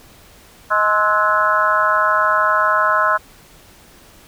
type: harmonic tone with a mistuned harmonic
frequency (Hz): 210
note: G#3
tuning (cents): +19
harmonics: 3 / 4 / 5 / 6 / 7 / 8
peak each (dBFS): -21 / -29 / -17 / -18 / -19 / -26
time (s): 0.7-3.18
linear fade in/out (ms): 20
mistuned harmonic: 6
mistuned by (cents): +58
effects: pink hiss -46 dBFS RMS until 4.27 s